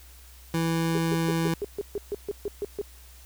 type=tone; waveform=25% pulse; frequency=164.81 Hz; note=E3; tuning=in tune; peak=-20 dBFS; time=0.54-1.54 s; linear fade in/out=2 ms
type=tone bursts; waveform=sine; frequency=407.6 Hz; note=G#4; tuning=32 cents flat; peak=-26 dBFS; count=12; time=0.95-2.814 s; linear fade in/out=0 ms; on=27 ms; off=140 ms
effects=added 62 Hz sine -48 dBFS peak until 3.25 s + white hiss -53 dBFS RMS until 3.25 s